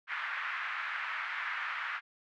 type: band-pass noise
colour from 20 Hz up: white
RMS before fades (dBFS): -37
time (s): 0.07-2.01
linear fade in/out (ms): 50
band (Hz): 1200 to 2000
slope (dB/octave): 24
effects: none